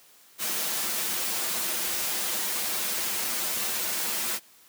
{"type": "noise with comb filter", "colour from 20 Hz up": "white", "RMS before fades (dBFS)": -29, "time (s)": [0.38, 4.4], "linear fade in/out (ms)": 50, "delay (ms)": 7.1, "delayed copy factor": -0.7, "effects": ["white hiss -56 dBFS RMS until 4.68 s", "high-pass 150 Hz 12 dB/octave"]}